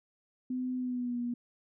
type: tone with pitch glide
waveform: sine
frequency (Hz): 253.7 to 241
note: B3 to B3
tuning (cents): +47 to -42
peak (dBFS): -31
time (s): 0.5-1.34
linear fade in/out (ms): 5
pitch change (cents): -89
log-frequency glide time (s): 0.77-1.19
effects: none